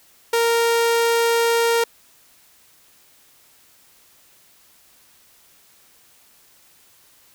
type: tone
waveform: sawtooth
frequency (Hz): 464.5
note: A#4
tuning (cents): -6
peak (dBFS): -12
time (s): 0.33-1.84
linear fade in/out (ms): 5
effects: white hiss -54 dBFS RMS until 7.34 s